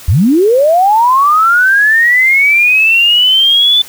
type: linear sweep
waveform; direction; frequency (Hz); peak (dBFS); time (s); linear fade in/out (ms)
sine; up; 66.9 to 3520; -5; 0.08-3.82; 5
effects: white hiss -33 dBFS RMS until 3.88 s